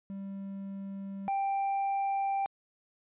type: tone pair in turn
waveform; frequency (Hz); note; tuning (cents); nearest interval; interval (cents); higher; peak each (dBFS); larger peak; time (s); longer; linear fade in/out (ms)
triangle; 196 / 787.6; G3 / G5; 0 / +8; 2 octaves; 2408; second; -35 / -26; second; 0.1-1.28 / 1.28-2.46; neither; 0
effects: resampled to 8000 Hz